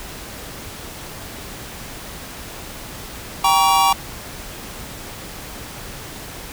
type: chord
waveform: square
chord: G diminished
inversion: none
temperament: just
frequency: 784 / 940.8 / 1128.9 Hz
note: G5 / Bb5 / Db6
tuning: 0 / +16 / +31 cents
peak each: -18 dBFS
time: 3.44-3.93 s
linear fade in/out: 5 ms
effects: pink hiss -34 dBFS RMS until 6.52 s